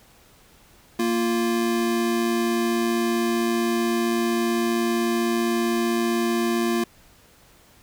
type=tone pair together; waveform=square; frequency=232 / 347.6 Hz; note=A#3 / F4; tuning=-8 / -8 cents; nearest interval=perfect fifth; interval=700 cents; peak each=-24 dBFS; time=0.99-6.84 s; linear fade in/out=5 ms; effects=pink hiss -54 dBFS RMS until 7.82 s